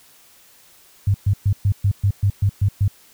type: tone bursts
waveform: sine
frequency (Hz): 99.6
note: G2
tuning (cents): +28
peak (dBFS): -13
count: 10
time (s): 1.07-2.88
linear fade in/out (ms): 5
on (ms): 73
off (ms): 120
effects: white hiss -51 dBFS RMS until 3.13 s